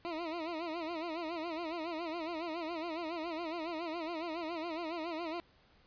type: tone with vibrato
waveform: 20% pulse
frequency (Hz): 329.6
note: E4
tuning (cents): 0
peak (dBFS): -32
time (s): 0.05-5.4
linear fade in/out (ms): 0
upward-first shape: sine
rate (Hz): 7.2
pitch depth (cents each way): 110
effects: pink hiss -66 dBFS RMS until 5.86 s + resampled to 11025 Hz